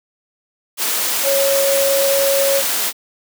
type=tone in noise; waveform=sine; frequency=552 Hz; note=C#5; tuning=7 cents flat; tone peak=-14 dBFS; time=1.23-2.63 s; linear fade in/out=50 ms; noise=white; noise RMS=-19 dBFS; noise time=0.77-2.93 s; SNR=+2 dB; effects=high-pass 300 Hz 12 dB/octave